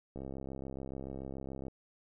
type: click train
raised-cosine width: 2 ms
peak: -29 dBFS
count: 103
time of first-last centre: 0.16-1.682 s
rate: 67 Hz
effects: none